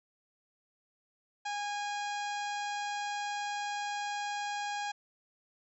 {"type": "harmonic tone", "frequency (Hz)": 821, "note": "G#5", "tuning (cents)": -20, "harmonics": [1, 2, 3, 4, 5, 6, 7, 8, 9], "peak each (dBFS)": [-35, -41, -45, -47, -49, -51, -52, -53, -54], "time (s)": [1.45, 4.92], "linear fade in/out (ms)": 10, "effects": []}